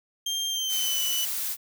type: tone with pitch glide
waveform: 30% pulse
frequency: 3188 to 2975 Hz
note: G7 to F#7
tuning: +28 to +9 cents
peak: -24 dBFS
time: 0.26-1.25 s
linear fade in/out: 5 ms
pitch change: -119 cents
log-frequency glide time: 0.49-1.01 s
type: noise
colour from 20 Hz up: blue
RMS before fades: -30 dBFS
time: 0.68-1.57 s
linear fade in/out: 50 ms
effects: none